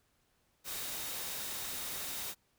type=tone in noise; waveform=sine; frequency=3729 Hz; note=A#7; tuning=in tune; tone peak=-51 dBFS; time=0.64-2.35 s; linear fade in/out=50 ms; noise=white; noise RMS=-40 dBFS; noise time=0.64-2.35 s; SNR=-14 dB; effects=pink hiss -74 dBFS RMS until 2.58 s